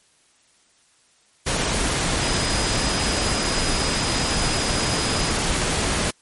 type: tone in noise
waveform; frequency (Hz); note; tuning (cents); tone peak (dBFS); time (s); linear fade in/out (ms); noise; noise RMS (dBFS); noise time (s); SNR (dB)
sine; 4978; D#8; 0; -29; 2.21-5.32; 10; pink; -22; 1.46-6.11; -10
effects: white hiss -59 dBFS RMS until 6.21 s + MP3 48 kbps